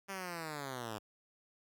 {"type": "linear sweep", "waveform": "5% pulse", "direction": "down", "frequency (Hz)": [198.9, 102.1], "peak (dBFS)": -29, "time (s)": [0.08, 0.99], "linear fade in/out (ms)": 20, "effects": []}